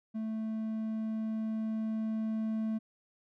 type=tone with level ramp; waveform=triangle; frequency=220 Hz; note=A3; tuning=in tune; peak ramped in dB=-31 to -28 dBFS; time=0.14-2.79 s; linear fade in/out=20 ms; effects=none